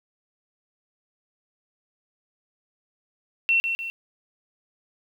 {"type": "tone with echo", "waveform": "sine", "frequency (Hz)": 2711, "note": "E7", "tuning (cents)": 48, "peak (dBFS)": -17, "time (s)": [3.49, 3.6], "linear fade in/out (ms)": 0, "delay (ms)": 150, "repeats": 2, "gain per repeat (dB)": -6, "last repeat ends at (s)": 3.9, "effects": ["9-bit"]}